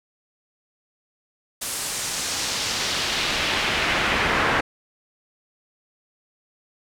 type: noise with band-pass filter sweep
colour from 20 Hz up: brown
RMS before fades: -24 dBFS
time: 1.61-4.61 s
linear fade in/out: 10 ms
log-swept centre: 10000 to 1600 Hz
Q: 1.2
effects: none